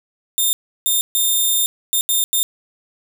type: tone bursts at uneven times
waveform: 5% pulse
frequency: 3625 Hz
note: A#7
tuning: 49 cents flat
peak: -7 dBFS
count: 6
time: 0.38-0.53 / 0.86-1.01 / 1.15-1.66 / 1.93-2.01 / 2.09-2.24 / 2.33-2.43 s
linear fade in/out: 0 ms
effects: none